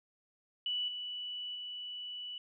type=tone with level steps; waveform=sine; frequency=2960 Hz; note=F#7; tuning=in tune; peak=-32 / -38 / -40 dBFS; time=0.66-2.38 s; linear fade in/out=2 ms; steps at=0.88 / 1.55 s; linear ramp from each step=2 ms; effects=none